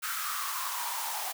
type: noise with high-pass filter sweep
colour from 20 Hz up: white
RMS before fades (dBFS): -34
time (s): 0.02-1.33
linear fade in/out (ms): 20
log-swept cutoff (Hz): 1400 to 760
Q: 7.4
effects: none